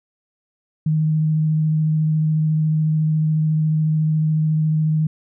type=tone with vibrato; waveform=sine; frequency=155.8 Hz; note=D#3; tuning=3 cents sharp; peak=-15 dBFS; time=0.86-5.07 s; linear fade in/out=5 ms; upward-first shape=sine; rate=14 Hz; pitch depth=12 cents each way; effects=none